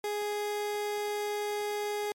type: tone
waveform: 30% pulse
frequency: 415.3 Hz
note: G#4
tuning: in tune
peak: -28 dBFS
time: 0.04-2.12 s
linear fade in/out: 2 ms
effects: MP3 64 kbps